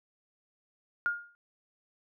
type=tone with exponential decay; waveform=sine; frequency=1419 Hz; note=F6; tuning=27 cents sharp; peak=-23 dBFS; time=1.06-1.35 s; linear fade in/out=0 ms; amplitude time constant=61 ms; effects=none